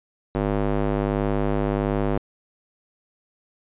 square tone with band-pass filter, 50.7 Hz, G#1, 41 cents flat, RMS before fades -23 dBFS, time 0.35-2.18 s, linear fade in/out 0 ms, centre 440 Hz, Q 0.77, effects resampled to 8000 Hz

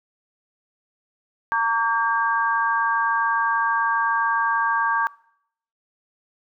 sine tone cluster, 916 / 1143 / 1602 Hz, A#5 / D6 / G6, -31 / -47 / +37 cents, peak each -23 dBFS, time 1.52-5.07 s, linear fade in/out 0 ms, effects noise-tail reverb RT60 0.7 s tail -22 dB re dry

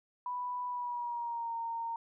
sine tone with pitch glide, 987.8 to 921.6 Hz, B5 to A#5, 0 to -20 cents, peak -34 dBFS, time 0.26-1.96 s, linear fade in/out 2 ms, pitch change -120 cents, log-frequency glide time 0.67-1.54 s, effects none

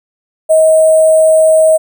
sine tone with sample-and-hold, 635 Hz, D#5, 35 cents sharp, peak -4 dBFS, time 0.49-1.78 s, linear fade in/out 20 ms, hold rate 8820 Hz, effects none

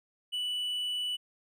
triangle tone, 2964 Hz, F#7, 2 cents sharp, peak -29 dBFS, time 0.32-1.17 s, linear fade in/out 20 ms, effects none

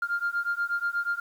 sine beating tone pair, 1396.9 / 1405.2 Hz, F6 / F6, 0 / +10 cents, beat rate 8.3 Hz, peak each -28 dBFS, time 0.02-1.2 s, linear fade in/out 5 ms, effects tanh soft clip ceiling -20 dBFS + 9-bit

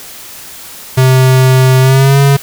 square tone with pitch glide, 130 to 139.33 Hz, C3 to C#3, -11 to +9 cents, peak -5 dBFS, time 0.97-2.37 s, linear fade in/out 10 ms, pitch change +120 cents, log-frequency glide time 1.8-2.19 s, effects white hiss -30 dBFS RMS until 2.42 s

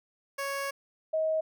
15% pulse / sine tone pair in turn, 554.4 / 633.2 Hz, C#5 / D#5, 0 / +30 cents, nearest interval major second, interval 230 cents, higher second, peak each -25 dBFS, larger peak neither, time 0.38-0.71 / 1.13-1.41 s, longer first, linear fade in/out 10 ms, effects none

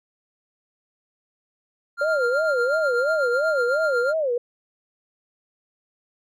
triangle tone with tremolo, 1396.9 Hz, F6, in tune, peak -19 dBFS, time 1.97-4.14 s, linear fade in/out 50 ms, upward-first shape triangle, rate 8.1 Hz, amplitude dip 55%
sine tone with vibrato, 554.4 Hz, C#5, in tune, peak -20 dBFS, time 2.01-4.38 s, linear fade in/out 5 ms, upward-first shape sine, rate 2.9 Hz, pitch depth 260 cents each way
effects none

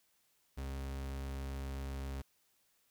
40% pulse tone, 67.7 Hz, C#2, 40 cents flat, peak -38 dBFS, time 0.57-2.22 s, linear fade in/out 10 ms, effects white hiss -74 dBFS RMS until 2.9 s

